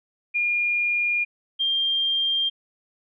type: tone pair in turn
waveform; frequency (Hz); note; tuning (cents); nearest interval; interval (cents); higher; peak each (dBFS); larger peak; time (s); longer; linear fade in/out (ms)
sine; 2420 / 3190; D#7 / G7; -49 / +30; perfect fourth; 479; second; -20; neither; 0.34-1.25 / 1.59-2.5; neither; 20
effects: none